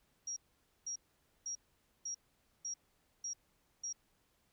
sine tone bursts, 5660 Hz, F8, 22 cents sharp, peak -38 dBFS, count 7, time 0.27-3.928 s, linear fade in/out 5 ms, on 94 ms, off 500 ms, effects pink hiss -75 dBFS RMS until 4.52 s

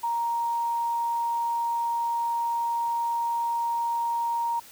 sine tone, 935 Hz, A#5, 5 cents sharp, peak -24 dBFS, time 0.03-4.6 s, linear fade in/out 10 ms, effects white hiss -49 dBFS RMS until 4.71 s

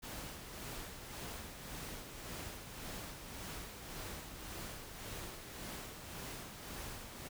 pink noise with tremolo, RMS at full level -45 dBFS, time 0.02-7.29 s, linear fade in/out 20 ms, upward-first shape sine, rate 1.8 Hz, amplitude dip 45%, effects none

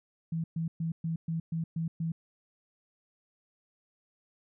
sine tone bursts, 163.9 Hz, E3, 10 cents flat, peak -29 dBFS, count 8, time 0.32-2.12 s, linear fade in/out 5 ms, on 120 ms, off 120 ms, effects none

